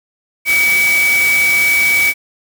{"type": "tone in noise", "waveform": "sine", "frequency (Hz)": 2277, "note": "C#7", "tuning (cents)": 46, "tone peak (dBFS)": -10, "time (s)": [0.45, 2.14], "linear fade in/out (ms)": 50, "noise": "white", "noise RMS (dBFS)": -21, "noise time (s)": [0.45, 2.14], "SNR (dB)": 8, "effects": []}